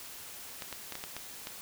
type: clicks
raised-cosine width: 0.2 ms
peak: -21 dBFS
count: 7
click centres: 0.622 / 0.727 / 0.923 / 0.954 / 1.039 / 1.166 / 1.471 s
effects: white hiss -46 dBFS RMS until 1.61 s